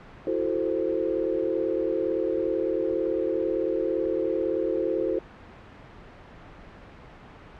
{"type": "chord", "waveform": "sine", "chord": "F# half-diminished seventh", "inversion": "third", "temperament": "equal with one note detuned", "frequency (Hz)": [332.1, 370, 440, 523.3], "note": ["E4", "F#4", "A4", "C5"], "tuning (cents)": [13, 0, 0, 0], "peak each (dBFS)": -29, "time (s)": [0.27, 5.19], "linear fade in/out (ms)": 2, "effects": ["pink hiss -46 dBFS RMS until 7.59 s", "low-pass 2000 Hz 12 dB/octave"]}